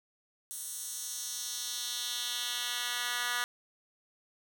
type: tone with high-pass filter sweep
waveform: 10% pulse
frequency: 243.1 Hz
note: B3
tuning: 27 cents flat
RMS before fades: -36 dBFS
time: 0.51-3.44 s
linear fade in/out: 0 ms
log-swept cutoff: 9000 to 1700 Hz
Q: 1.5
effects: none